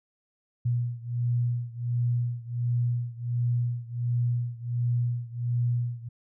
sine beating tone pair, 120 / 121.4 Hz, B2 / B2, -49 / -29 cents, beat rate 1.4 Hz, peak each -27 / -29 dBFS, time 0.65-6.09 s, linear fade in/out 10 ms, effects none

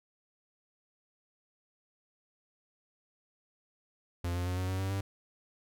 45% pulse tone with pitch steps, 87 / 88.73 / 90.49 / 92.28 / 94.11 / 95.98 / 97.88 Hz, F2 / F2 / F#2 / F#2 / F#2 / G2 / G2, -6 / +28 / -38 / -4 / +30 / -36 / -2 cents, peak -31 dBFS, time 4.24-5.01 s, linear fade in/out 5 ms, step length 110 ms, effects none

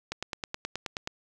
click train, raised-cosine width 0.2 ms, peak -15 dBFS, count 10, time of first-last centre 0.12-1.074 s, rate 9.43 Hz, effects none

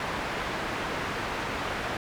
white low-pass noise, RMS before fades -32 dBFS, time 0-1.97 s, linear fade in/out 2 ms, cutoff 1700 Hz, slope 12 dB/octave, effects none

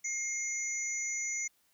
sine tone cluster, 2126 / 6000 / 6770 Hz, C7 / F#8 / G#8, +27 / +23 / +32 cents, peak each -37 / -36 / -38 dBFS, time 0.04-1.48 s, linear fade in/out 10 ms, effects white hiss -71 dBFS RMS until 1.73 s

